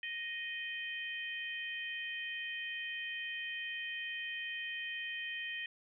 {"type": "harmonic tone", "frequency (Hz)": 622.3, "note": "D#5", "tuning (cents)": 0, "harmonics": [3, 4, 5], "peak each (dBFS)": [-41, -43, -44], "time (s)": [0.03, 5.66], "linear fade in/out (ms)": 2, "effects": []}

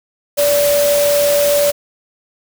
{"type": "tone in noise", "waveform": "sine", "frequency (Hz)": 578, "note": "D5", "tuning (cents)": -28, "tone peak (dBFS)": -11, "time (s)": [0.37, 1.72], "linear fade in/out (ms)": 20, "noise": "white", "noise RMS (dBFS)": -20, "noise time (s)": [0.37, 1.72], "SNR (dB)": 6, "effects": []}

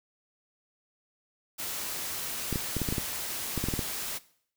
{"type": "noise", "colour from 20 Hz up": "white", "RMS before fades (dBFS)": -35, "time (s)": [1.58, 4.19], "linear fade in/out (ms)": 20}
{"type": "clicks", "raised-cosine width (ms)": 3, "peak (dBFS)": -17, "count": 12, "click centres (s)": [2.527, 2.558, 2.767, 2.817, 2.888, 2.925, 2.982, 3.577, 3.64, 3.686, 3.738, 3.792]}
{"effects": ["noise-tail reverb RT60 0.6 s tail -19 dB re dry"]}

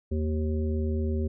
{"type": "harmonic tone with a mistuned harmonic", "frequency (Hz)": 77, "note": "D#2", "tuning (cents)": -17, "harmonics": [1, 3, 5, 7], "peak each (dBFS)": [-26, -32, -34, -42], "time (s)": [0.11, 1.28], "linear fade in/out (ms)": 10, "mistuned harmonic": 1, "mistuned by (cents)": 63, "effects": []}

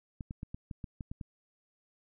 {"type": "clicks", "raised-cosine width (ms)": 5, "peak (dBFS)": -27, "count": 9, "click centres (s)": [0.208, 0.309, 0.431, 0.545, 0.712, 0.842, 1.008, 1.115, 1.212], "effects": []}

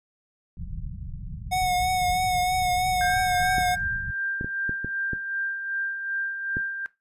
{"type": "low-pass noise", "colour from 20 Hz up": "pink", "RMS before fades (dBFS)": -35, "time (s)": [0.57, 4.11], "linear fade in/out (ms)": 2, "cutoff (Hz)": 180, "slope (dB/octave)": 48}
{"type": "tone with vibrato", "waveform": "square", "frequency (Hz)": 732, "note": "F#5", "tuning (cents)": -19, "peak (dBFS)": -22, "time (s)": [1.51, 3.76], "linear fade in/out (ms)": 20, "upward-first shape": "triangle", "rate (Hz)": 3.1, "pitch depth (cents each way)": 31}
{"type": "tone with tremolo", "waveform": "sine", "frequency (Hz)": 1587, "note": "G6", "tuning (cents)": 21, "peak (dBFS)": -25, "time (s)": [3.01, 6.86], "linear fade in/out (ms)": 0, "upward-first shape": "sine", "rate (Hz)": 2.6, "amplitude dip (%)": 50}
{"type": "clicks", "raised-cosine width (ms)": 3, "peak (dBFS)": -18, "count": 7, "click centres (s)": [3.583, 4.411, 4.445, 4.694, 4.846, 5.133, 6.569]}
{"effects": ["noise-tail reverb RT60 0.2 s tail -17 dB re dry", "resampled to 32000 Hz"]}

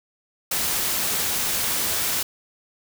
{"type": "noise", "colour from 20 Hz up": "white", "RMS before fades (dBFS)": -24, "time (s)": [0.51, 2.23], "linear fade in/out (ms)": 5, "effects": []}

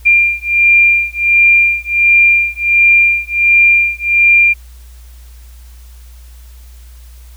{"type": "beating tone pair", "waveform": "sine", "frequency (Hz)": [2389, 2390.4], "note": ["D7", "D7"], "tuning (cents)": [29, 30], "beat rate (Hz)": 1.4, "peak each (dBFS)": -10, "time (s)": [0.05, 4.54], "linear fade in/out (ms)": 20, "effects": ["added 60 Hz sine -33 dBFS peak until 7.36 s", "white hiss -47 dBFS RMS until 7.36 s"]}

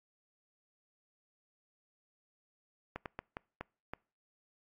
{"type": "slowing click train", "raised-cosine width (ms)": 0.5, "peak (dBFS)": -24, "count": 6, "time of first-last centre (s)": [2.96, 3.936], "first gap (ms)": 98, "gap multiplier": 1.35, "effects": ["noise-tail reverb RT60 0.4 s tail -26 dB re dry", "AAC 48 kbps"]}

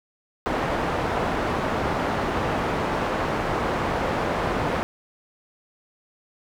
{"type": "low-pass noise", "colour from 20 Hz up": "white", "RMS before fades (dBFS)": -25, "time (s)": [0.46, 4.83], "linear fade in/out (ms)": 0, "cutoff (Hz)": 1000, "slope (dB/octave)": 12, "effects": []}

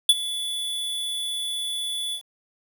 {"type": "tone with ADSR envelope", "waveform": "square", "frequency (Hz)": 3444, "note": "A7", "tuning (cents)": -38, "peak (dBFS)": -10, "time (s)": [0.09, 2.22], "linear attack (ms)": 4, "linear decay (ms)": 39, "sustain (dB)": -17, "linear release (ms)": 86, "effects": ["8-bit"]}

